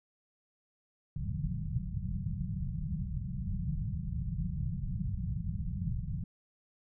white low-pass noise, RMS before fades -35 dBFS, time 1.16-6.24 s, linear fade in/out 5 ms, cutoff 190 Hz, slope 96 dB/octave, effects none

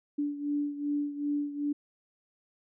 sine beating tone pair, 289.9 / 292.5 Hz, D4 / D4, -22 / -7 cents, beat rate 2.6 Hz, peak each -30 / -35 dBFS, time 0.18-1.73 s, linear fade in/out 10 ms, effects none

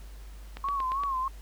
click train, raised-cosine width 0.3 ms, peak -23 dBFS, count 5, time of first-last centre 0.57-1.036 s, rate 8.59 Hz
sine tone with vibrato, 1080 Hz, C#6, 45 cents flat, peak -27 dBFS, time 0.64-1.28 s, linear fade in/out 2 ms, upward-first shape sine, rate 3.2 Hz, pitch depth 89 cents each way
effects added 50 Hz sine -42 dBFS peak until 1.41 s + pink hiss -56 dBFS RMS until 1.41 s

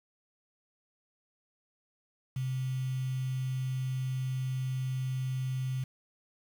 sine tone with quantisation, 130 Hz, C3, 11 cents flat, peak -30 dBFS, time 2.36-5.84 s, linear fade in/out 5 ms, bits 8, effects none

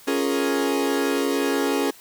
40% pulse chord, Bb minor seventh, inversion first, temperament equal, 277.2 / 349.2 / 415.3 / 466.2 Hz, Db4 / F4 / Ab4 / Bb4, 0 / 0 / 0 / 0 cents, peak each -23 / -28 / -25 / -27 dBFS, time 0.07-1.91 s, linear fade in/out 10 ms, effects white hiss -48 dBFS RMS until 2 s

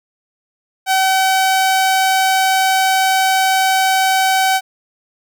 sawtooth tone, 762 Hz, G5, 49 cents flat, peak -8 dBFS, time 0.86-4.61 s, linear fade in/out 50 ms, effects none

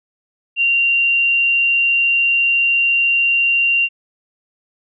sine tone, 2767 Hz, F7, 17 cents flat, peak -12 dBFS, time 0.56-3.89 s, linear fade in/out 50 ms, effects none

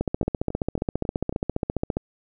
two click trains, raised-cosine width 2 ms, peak -10 / -17 dBFS, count 30 / 5, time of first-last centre 0.01-1.969 / 0.23-1.326 s, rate 14.8 / 3.65 Hz, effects none

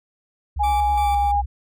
sine tone with vibrato, 66.5 Hz, C2, 29 cents sharp, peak -23 dBFS, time 0.56-1.46 s, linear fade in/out 10 ms, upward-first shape sine, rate 9.1 Hz, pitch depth 130 cents each way
sine tone with pitch glide, 829 to 815.2 Hz, G#5 to G#5, -3 to -32 cents, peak -17 dBFS, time 0.59-1.42 s, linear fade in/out 20 ms, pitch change -29 cents, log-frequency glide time 1.01-1.1 s
20% pulse tone with tremolo, 1164 Hz, D6, 16 cents flat, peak -26 dBFS, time 0.63-1.32 s, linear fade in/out 10 ms, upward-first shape square, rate 2.9 Hz, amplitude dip 60%
effects none

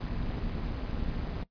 brown noise with amplitude modulation, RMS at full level -30 dBFS, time 0-1.44 s, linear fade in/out 10 ms, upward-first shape sine, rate 200 Hz, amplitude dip 75%, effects noise-tail reverb RT60 0.1 s tail -19 dB re dry + resampled to 11025 Hz

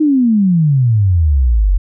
sine exponential sweep, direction down, 316.9 to 43.65 Hz, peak -8 dBFS, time 0-1.78 s, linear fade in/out 10 ms, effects none

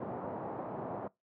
white band-pass noise, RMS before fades -40 dBFS, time 0-1.08 s, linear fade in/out 5 ms, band 110 to 880 Hz, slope 24 dB/octave, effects noise-tail reverb RT60 0.2 s tail -23 dB re dry

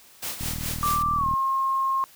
white noise with tremolo, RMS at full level -30 dBFS, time 0.22-1.03 s, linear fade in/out 10 ms, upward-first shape sine, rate 4.8 Hz, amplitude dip 65%
click train, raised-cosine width 5 ms, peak -21 dBFS, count 38, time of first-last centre 0.41-1.337 s, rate 39.9 Hz
sine tone with pitch glide, 1175 to 1071.3 Hz, D6 to C6, +1 to +41 cents, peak -21 dBFS, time 0.83-2.04 s, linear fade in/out 0 ms, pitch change -160 cents, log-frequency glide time 1.16-1.26 s
effects white hiss -52 dBFS RMS until 2.15 s

